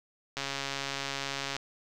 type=click train; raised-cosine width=0.2 ms; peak=-16 dBFS; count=166; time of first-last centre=0.37-1.566 s; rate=138 Hz; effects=none